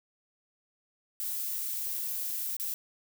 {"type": "noise with dropouts", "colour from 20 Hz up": "violet", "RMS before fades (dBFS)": -34, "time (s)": [1.2, 2.74], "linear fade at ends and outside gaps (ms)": 0, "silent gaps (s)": [2.566, 2.598], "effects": []}